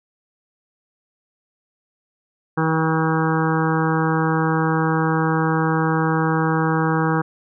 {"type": "harmonic tone", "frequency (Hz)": 160, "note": "D#3", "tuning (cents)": 49, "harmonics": [1, 2, 3, 5, 6, 7, 8, 9, 10], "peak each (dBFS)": [-20, -23, -25, -27, -28, -28, -29, -30, -30], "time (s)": [2.57, 7.22], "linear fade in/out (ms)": 10, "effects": []}